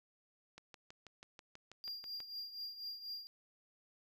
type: click train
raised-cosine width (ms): 0.2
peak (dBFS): -35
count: 11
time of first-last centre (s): 0.58-2.203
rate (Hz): 6.16
type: tone with tremolo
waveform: triangle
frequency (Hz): 4791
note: D8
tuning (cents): +34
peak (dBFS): -39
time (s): 1.84-3.27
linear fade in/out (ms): 0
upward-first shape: triangle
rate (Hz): 4.1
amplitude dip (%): 75
effects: none